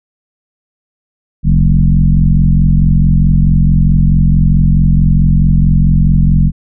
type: tone with frequency modulation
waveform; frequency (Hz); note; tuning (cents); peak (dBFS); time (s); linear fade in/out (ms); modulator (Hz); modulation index
sine; 100.8; G2; +49; -5; 1.43-6.52; 50; 44.6; 2.1
effects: none